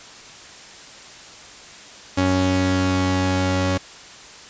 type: tone pair together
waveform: sawtooth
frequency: 92.8 / 278.1 Hz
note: F#2 / C#4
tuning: +6 / +6 cents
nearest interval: octave + perfect fifth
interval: 1900 cents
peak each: -17 / -16 dBFS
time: 2.17-3.78 s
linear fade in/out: 10 ms
effects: white hiss -41 dBFS RMS until 4.49 s + resampled to 16000 Hz